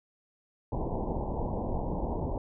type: low-pass noise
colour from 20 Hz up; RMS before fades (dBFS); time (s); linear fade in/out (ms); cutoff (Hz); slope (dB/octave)
pink; -32; 0.72-2.38; 2; 980; 96
effects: none

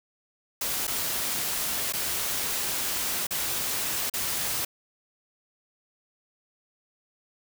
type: noise with dropouts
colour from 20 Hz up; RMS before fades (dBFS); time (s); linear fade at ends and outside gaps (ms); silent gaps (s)
white; -29; 0.61-4.65; 5; 0.87-0.877 / 1.925-1.934 / 3.269-3.307 / 4.098-4.137
effects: none

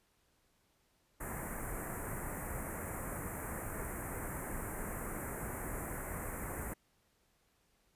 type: band-stop noise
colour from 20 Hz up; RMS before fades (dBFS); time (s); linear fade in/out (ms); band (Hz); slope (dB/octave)
pink; -41; 1.2-6.74; 10; 2100 to 7800; 48
effects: pink hiss -74 dBFS RMS until 7.95 s + resampled to 32000 Hz

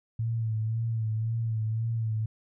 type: tone with vibrato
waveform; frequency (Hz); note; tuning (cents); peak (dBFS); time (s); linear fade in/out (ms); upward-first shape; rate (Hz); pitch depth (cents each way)
sine; 112.1; A2; +33; -26; 0.19-2.26; 5; sine; 1.9; 45
effects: none

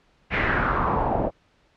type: noise with low-pass filter sweep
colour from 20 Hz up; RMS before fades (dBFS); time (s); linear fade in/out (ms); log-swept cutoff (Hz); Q
pink; -23; 0.3-1.31; 50; 2300 to 600; 3.6
effects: pink hiss -62 dBFS RMS until 1.76 s + low-pass 4000 Hz 12 dB/octave

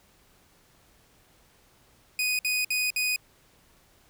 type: tone bursts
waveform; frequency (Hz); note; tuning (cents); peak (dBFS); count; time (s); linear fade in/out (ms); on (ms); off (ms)
sawtooth; 2489; D#7; 0; -21; 4; 2.19-3.161; 2; 200; 57
effects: pink hiss -61 dBFS RMS until 4.09 s

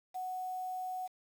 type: tone with quantisation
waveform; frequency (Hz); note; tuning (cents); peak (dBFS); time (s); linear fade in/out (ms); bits
sine; 740; F#5; 0; -36; 0.14-1.08; 20; 9
effects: none

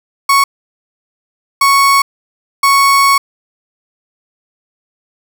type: tone bursts at uneven times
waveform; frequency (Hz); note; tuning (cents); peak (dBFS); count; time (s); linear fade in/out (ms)
35% pulse; 1108.7; C#6; 0; -5; 3; 0.29-0.44 / 1.61-2.02 / 2.63-3.18; 5
effects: none

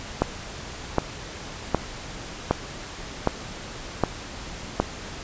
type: click train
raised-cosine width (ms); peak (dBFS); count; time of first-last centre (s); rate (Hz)
1; -4; 7; 0.22-4.8; 1.31
effects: pink hiss -37 dBFS RMS until 5.23 s + resampled to 16000 Hz

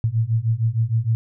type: beating tone pair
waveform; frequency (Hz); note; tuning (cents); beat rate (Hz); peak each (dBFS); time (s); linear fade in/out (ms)
sine; 110 / 116.5; A2 / A#2; 0 / -1; 6.5; -21 / -20; 0.04-1.15; 0
effects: none

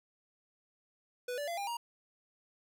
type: tone with pitch steps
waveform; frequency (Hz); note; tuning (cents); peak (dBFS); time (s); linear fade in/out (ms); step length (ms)
square; 493.9 / 580.6 / 682.5 / 802.3 / 943.2; B4 / D5 / F5 / G5 / A#5; 0 / -20 / -40 / +40 / +20; -36; 1.28-1.77; 5; 98
effects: none

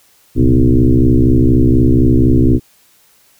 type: tone with frequency modulation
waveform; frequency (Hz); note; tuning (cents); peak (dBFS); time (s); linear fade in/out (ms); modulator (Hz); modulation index
sine; 121.7; B2; -25; -6; 0.35-2.6; 50; 64.1; 3.6
effects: white hiss -51 dBFS RMS until 3.39 s

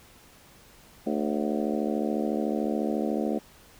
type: harmonic tone with a mistuned harmonic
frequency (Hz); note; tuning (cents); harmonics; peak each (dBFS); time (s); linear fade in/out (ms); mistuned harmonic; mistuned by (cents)
73.9; D2; +11; 3 / 4 / 5 / 6 / 7 / 8 / 9 / 10; -29 / -31 / -33 / -35 / -36 / -37 / -38 / -39; 1.06-3.39; 10; 8; -64
effects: pink hiss -54 dBFS RMS until 3.79 s

